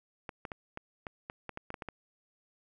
clicks, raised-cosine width 0.5 ms, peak -24 dBFS, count 12, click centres 0.292 / 0.452 / 0.518 / 0.774 / 1.068 / 1.299 / 1.493 / 1.574 / 1.704 / 1.742 / 1.822 / 1.887 s, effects none

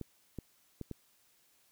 clicks, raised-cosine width 3 ms, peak -27 dBFS, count 4, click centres 0.013 / 0.387 / 0.813 / 0.913 s, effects white hiss -69 dBFS RMS until 1.71 s

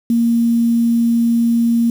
sine tone with quantisation, 233.1 Hz, A#3, in tune, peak -11 dBFS, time 0.1-1.9 s, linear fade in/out 2 ms, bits 6, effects none

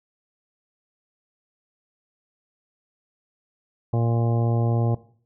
harmonic tone, 116.6 Hz, A#2, 1 cent sharp, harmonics 1 / 2 / 3 / 4 / 5 / 6 / 7 / 9, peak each -20 / -30 / -31 / -32 / -34 / -35 / -36 / -43 dBFS, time 3.93-4.95 s, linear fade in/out 5 ms, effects noise-tail reverb RT60 0.5 s tail -18 dB re dry

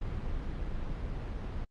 brown noise, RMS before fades -35 dBFS, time 0.01-1.65 s, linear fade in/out 10 ms, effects low-pass 4000 Hz 12 dB/octave + Opus 32 kbps

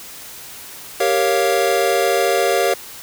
square chord, G half-diminished seventh, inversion none, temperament equal, 392 / 466.2 / 554.4 / 698.5 Hz, G4 / Bb4 / Db5 / F5, 0 / 0 / 0 / 0 cents, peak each -21 dBFS, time 1-2.74 s, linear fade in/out 5 ms, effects white hiss -36 dBFS RMS until 3.02 s

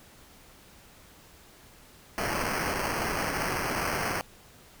blue noise with sample-and-hold, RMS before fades -30 dBFS, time 2.18-4.21 s, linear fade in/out 0 ms, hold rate 3675 Hz, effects pink hiss -54 dBFS RMS until 4.8 s

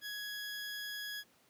20% pulse tone, 1670 Hz, G#6, 9 cents sharp, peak -35 dBFS, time 0.01-1.24 s, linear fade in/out 50 ms, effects pink hiss -68 dBFS RMS until 1.49 s + high-pass 150 Hz 12 dB/octave

